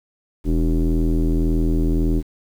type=tone with low-pass filter; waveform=square; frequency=40.9 Hz; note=E1; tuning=13 cents flat; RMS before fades=-18 dBFS; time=0.44-2.23 s; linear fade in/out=50 ms; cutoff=320 Hz; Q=5.1; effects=8-bit